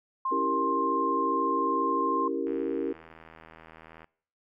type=tone; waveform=sine; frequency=1056 Hz; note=C6; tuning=16 cents sharp; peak=-26 dBFS; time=0.25-2.28 s; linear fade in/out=5 ms
type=chord; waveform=sine; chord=C# diminished seventh; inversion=none; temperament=equal; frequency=277.2 / 329.6 / 392 / 466.2 Hz; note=C#4 / E4 / G4 / Bb4; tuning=0 / 0 / 0 / 0 cents; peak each=-33 dBFS; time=0.31-2.93 s; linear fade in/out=10 ms
type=click train; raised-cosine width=0.5 ms; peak=-33 dBFS; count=128; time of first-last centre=2.47-4.044 s; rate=80.7 Hz
effects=noise-tail reverb RT60 0.6 s tail -23 dB re dry